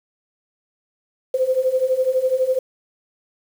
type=beating tone pair; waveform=sine; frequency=509 / 521 Hz; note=C5 / C5; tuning=-48 / -7 cents; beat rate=12 Hz; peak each=-21 / -18 dBFS; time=1.34-2.59 s; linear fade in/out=5 ms; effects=7-bit